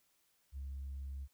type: tone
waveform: sine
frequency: 68.3 Hz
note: C#2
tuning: 25 cents flat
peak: -39 dBFS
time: 0.52-1.28 s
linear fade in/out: 50 ms
effects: tanh soft clip ceiling -38 dBFS + white hiss -75 dBFS RMS until 1.33 s